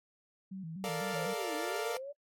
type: tone with vibrato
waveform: sine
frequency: 175.7 Hz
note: F3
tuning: 11 cents sharp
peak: -39 dBFS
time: 0.51-1.34 s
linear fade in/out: 10 ms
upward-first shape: square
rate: 4 Hz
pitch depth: 140 cents each way
type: chord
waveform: sawtooth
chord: Bb major seventh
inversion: third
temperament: equal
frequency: 440 / 466.2 / 587.3 / 698.5 Hz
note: A4 / Bb4 / D5 / F5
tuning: 0 / 0 / 0 / 0 cents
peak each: -36 dBFS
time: 0.84-1.97 s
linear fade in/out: 0 ms
type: linear two-way sweep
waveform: sine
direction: down then up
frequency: 600 to 297.7 to 586 Hz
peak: -39 dBFS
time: 1.11-2.13 s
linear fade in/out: 20 ms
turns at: 1.55 s
effects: noise-tail reverb RT60 0.1 s tail -20 dB re dry + MP3 64 kbps